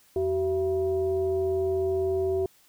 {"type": "tone with frequency modulation", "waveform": "sine", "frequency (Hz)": 380, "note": "F#4", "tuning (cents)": 46, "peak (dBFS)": -23, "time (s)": [0.16, 2.46], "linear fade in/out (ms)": 2, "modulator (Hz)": 294, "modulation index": 0.54, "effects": ["white hiss -60 dBFS RMS until 2.68 s"]}